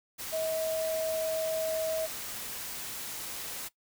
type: tone in noise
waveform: sine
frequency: 640 Hz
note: D#5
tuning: 49 cents sharp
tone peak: -29 dBFS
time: 0.32-2.07 s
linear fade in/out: 20 ms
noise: white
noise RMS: -39 dBFS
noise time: 0.18-3.69 s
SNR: +7 dB
effects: noise-tail reverb RT60 0.1 s tail -18 dB re dry